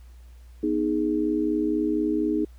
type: chord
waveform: sine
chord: G# minor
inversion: first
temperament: equal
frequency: 246.9 / 311.1 / 415.3 Hz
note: B3 / D#4 / G#4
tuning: 0 / 0 / 0 cents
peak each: -29 / -23 / -28 dBFS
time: 0.63-2.45 s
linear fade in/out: 5 ms
effects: added 60 Hz sine -44 dBFS peak until 2.58 s + pink hiss -62 dBFS RMS until 2.58 s